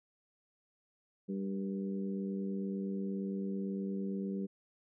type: harmonic tone with a mistuned harmonic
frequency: 98 Hz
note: G2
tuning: in tune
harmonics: 2 / 3 / 4 / 5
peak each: -35 / -45 / -43 / -48 dBFS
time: 1.28-4.47 s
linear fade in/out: 20 ms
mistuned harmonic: 5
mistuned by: -33 cents
effects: none